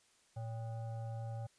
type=tone with frequency modulation; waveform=sine; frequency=113.9 Hz; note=A#2; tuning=40 cents flat; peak=-39 dBFS; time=0.36-1.47 s; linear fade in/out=10 ms; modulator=677 Hz; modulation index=0.49; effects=white hiss -70 dBFS RMS until 1.58 s + resampled to 22050 Hz